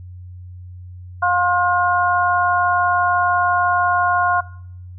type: tone cluster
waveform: sine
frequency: 710 / 1064 / 1432 Hz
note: F5 / C6 / F6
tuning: +28 / +29 / +43 cents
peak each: -18 dBFS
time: 1.22-4.41 s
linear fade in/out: 10 ms
effects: noise-tail reverb RT60 0.7 s tail -23 dB re dry + added 90 Hz sine -33 dBFS peak until 4.98 s